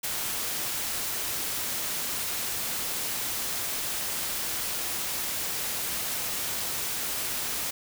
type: noise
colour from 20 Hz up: white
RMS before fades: -31 dBFS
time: 0.03-7.71 s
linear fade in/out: 10 ms
effects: none

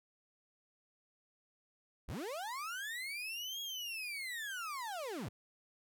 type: linear two-way sweep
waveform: 35% pulse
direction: up then down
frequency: 30.07 to 3322 to 76.3 Hz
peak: -38 dBFS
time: 2.08-5.29 s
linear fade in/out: 10 ms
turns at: 3.61 s
effects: none

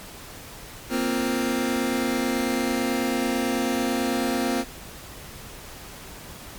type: chord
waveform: sawtooth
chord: Bb suspended second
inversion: none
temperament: just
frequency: 233.1 / 262.2 / 349.6 Hz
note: Bb3 / C4 / F4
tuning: 0 / +4 / +2 cents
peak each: -23 / -21 / -25 dBFS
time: 0.89-4.65 s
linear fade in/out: 50 ms
effects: pink hiss -41 dBFS RMS until 6.58 s + MP3 96 kbps

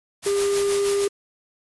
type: noise with tremolo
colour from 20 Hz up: white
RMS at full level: -27 dBFS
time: 0.22-1.09 s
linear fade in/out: 50 ms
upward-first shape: sine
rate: 6.3 Hz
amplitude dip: 50%
type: tone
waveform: triangle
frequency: 400.8 Hz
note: G4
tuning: 38 cents sharp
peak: -17 dBFS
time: 0.26-1.08 s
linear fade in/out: 5 ms
effects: resampled to 24000 Hz

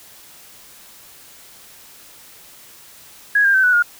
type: tone with pitch steps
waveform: sine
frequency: 1661.2 / 1599.1 / 1539.2 / 1481.7 / 1426.2 Hz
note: G#6 / G6 / G6 / F#6 / F6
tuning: 0 / +34 / -32 / +2 / +36 cents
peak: -11 dBFS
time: 3.35-3.825 s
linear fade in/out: 5 ms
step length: 95 ms
effects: white hiss -44 dBFS RMS until 3.99 s

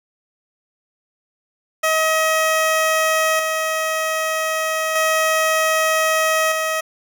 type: tone with tremolo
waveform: 15% pulse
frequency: 635 Hz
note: D#5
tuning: 35 cents sharp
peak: -9 dBFS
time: 1.83-6.81 s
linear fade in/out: 10 ms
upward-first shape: square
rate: 0.32 Hz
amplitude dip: 35%
effects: none

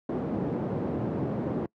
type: band-pass noise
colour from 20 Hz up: pink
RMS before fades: -30 dBFS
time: 0.09-1.66 s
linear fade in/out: 2 ms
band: 150 to 450 Hz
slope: 12 dB/octave
effects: noise-tail reverb RT60 0.1 s tail -24 dB re dry + high-pass 80 Hz 12 dB/octave

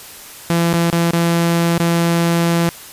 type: tone with dropouts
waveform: sawtooth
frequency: 169.2 Hz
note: E3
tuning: 45 cents sharp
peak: -9 dBFS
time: 0.5-2.69 s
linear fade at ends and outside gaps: 0 ms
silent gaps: 0.729-0.739 / 0.901-0.928 / 1.11-1.134 / 1.779-1.799 s
effects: white hiss -36 dBFS RMS until 2.92 s + resampled to 32000 Hz

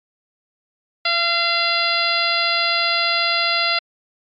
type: harmonic tone with a mistuned harmonic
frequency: 687 Hz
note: F5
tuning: 29 cents flat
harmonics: 1 / 2 / 3 / 4 / 5 / 6 / 7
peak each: -26 / -23 / -23 / -24 / -26 / -23 / -24 dBFS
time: 1.05-3.79 s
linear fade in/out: 5 ms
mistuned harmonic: 1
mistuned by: -21 cents
effects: MP3 48 kbps

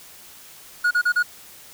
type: tone bursts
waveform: triangle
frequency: 1447 Hz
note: F#6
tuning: 39 cents flat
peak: -14 dBFS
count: 4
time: 0.84-1.229 s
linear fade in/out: 10 ms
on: 71 ms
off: 35 ms
effects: white hiss -45 dBFS RMS until 1.73 s

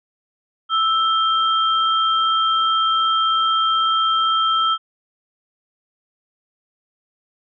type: tone pair together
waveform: sine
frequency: 1318.5 / 3179 Hz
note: E6 / G7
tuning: 0 / +24 cents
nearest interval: octave + minor third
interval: 1524 cents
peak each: -16 / -21 dBFS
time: 0.69-4.78 s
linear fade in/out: 50 ms
effects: none

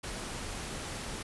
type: noise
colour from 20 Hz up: pink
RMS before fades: -39 dBFS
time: 0.03-1.23 s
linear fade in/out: 10 ms
effects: resampled to 24000 Hz

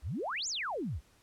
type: exponential two-way sweep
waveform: sine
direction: up then down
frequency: 52.7 to 7470 to 52.7 Hz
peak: -33 dBFS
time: 0.02-1.01 s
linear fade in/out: 50 ms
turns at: 0.48 s
effects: pink hiss -65 dBFS RMS until 1.22 s + low-pass 12000 Hz 12 dB/octave

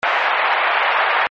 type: band-pass noise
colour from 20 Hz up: pink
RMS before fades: -17 dBFS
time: 0.03-1.27 s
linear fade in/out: 0 ms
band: 680 to 2500 Hz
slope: 24 dB/octave
effects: MP3 32 kbps

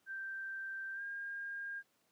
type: tone with pitch glide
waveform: sine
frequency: 1568 to 1613 Hz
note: G6 to G6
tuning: 0 to +49 cents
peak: -40 dBFS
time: 0.06-1.83 s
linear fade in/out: 50 ms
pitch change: +49 cents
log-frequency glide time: 0.94-1.02 s
effects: pink hiss -75 dBFS RMS until 2.11 s + high-pass 200 Hz 12 dB/octave

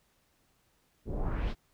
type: noise with low-pass filter sweep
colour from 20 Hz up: brown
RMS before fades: -32 dBFS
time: 1.05-1.55 s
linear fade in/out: 50 ms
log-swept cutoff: 330 to 4800 Hz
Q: 1.9
effects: pink hiss -71 dBFS RMS until 1.73 s

